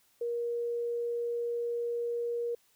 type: tone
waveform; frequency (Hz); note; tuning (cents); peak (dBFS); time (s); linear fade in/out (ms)
sine; 473.2; A#4; +26; -30; 0.21-2.55; 5
effects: white hiss -68 dBFS RMS until 2.75 s